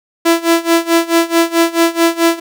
sawtooth tone with tremolo, 334.2 Hz, E4, 24 cents sharp, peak -3 dBFS, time 0.25-2.4 s, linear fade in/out 10 ms, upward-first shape sine, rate 4.6 Hz, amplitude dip 90%, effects none

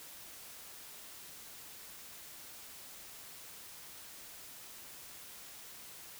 silence, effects white hiss -51 dBFS RMS until 6.19 s

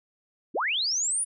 sine linear sweep, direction up, 180.3 to 9956 Hz, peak -24 dBFS, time 0.54-1.25 s, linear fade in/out 20 ms, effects none

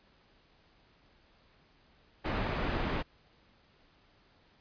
pink low-pass noise, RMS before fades -33 dBFS, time 2.24-3.03 s, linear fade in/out 20 ms, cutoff 2400 Hz, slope 12 dB/octave, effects pink hiss -65 dBFS RMS until 4.6 s + resampled to 11025 Hz

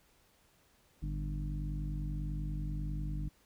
harmonic tone with a mistuned harmonic, 50.1 Hz, G1, 38 cents sharp, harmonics 1 / 2 / 3 / 4 / 5 / 6, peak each -36 / -48 / -39 / -48 / -53 / -48 dBFS, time 1.02-3.29 s, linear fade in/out 10 ms, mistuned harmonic 2, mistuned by +140 cents, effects pink hiss -68 dBFS RMS until 3.45 s

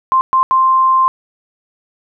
sine tone bursts at uneven times, 1050 Hz, C6, 6 cents sharp, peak -8 dBFS, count 3, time 0.12-0.21 / 0.33-0.43 / 0.51-1.08 s, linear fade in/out 0 ms, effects none

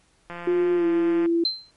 click train, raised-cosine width 0.5 ms, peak -21 dBFS, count 167, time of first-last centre 0.3-1.26 s, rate 173 Hz
sine tone with pitch glide, 354 to 336.6 Hz, F4 to E4, +23 to +36 cents, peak -18 dBFS, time 0.47-1.44 s, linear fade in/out 5 ms, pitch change -87 cents, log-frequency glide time 0.75-0.86 s
sine tone with exponential decay, 4107 Hz, C8, 33 cents flat, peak -17 dBFS, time 1.45-1.71 s, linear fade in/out 2 ms, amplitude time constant 55 ms
effects pink hiss -62 dBFS RMS until 1.76 s + MP3 48 kbps

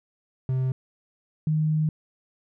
triangle / sine tone pair in turn, 130 / 155.04 Hz, C3 / D#3, -11 / -6 cents, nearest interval minor third, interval 305 cents, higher second, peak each -20 dBFS, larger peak neither, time 0.49-0.72 / 1.47-1.89 s, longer second, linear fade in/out 2 ms, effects none

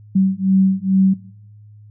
sine beating tone pair, 190 / 192.3 Hz, F#3 / G3, +46 / -33 cents, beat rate 2.3 Hz, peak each -16 dBFS, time 0.15-1.14 s, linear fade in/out 10 ms, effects noise-tail reverb RT60 0.8 s tail -20 dB re dry + added 105 Hz sine -40 dBFS peak until 1.9 s

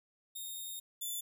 5% pulse tone pair in turn, 3691 / 3504 Hz, A#7 / A7, -18 / -8 cents, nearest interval minor second, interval 90 cents, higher first, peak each -33 / -29 dBFS, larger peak second, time 0.35-0.8 / 1.01-1.21 s, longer first, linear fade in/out 10 ms, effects none

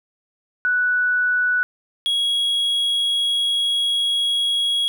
sine / triangle tone pair in turn, 1480 / 3317 Hz, F#6 / G#7, 0 / -3 cents, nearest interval octave + major second, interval 1397 cents, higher second, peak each -16 dBFS, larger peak neither, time 0.65-1.63 / 2.06-4.88 s, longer second, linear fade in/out 0 ms, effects none

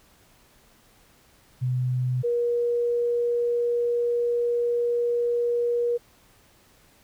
sine tone pair in turn, 126.4 / 477.2 Hz, B2 / A#4, +41 / +41 cents, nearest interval octave + major seventh, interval 2300 cents, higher second, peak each -22 / -21 dBFS, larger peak second, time 1.61-2.23 / 2.23-5.98 s, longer second, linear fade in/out 20 ms, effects pink hiss -58 dBFS RMS until 7.03 s

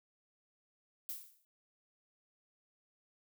violet noise with exponential decay, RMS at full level -39 dBFS, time 1.09-1.45 s, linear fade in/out 0 ms, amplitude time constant 77 ms, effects none

